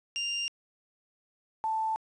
30% pulse / sine tone pair in turn, 2794 / 881.6 Hz, F7 / A5, 0 / +3 cents, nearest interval octave + minor sixth, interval 1997 cents, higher first, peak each -27 dBFS, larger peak neither, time 0.16-0.48 / 1.64-1.96 s, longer neither, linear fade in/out 0 ms, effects resampled to 22050 Hz + 10-bit

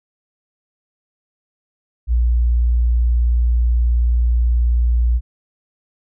sine tone, 59.3 Hz, A#1, 30 cents sharp, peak -12 dBFS, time 2.07-5.21 s, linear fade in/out 50 ms, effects none

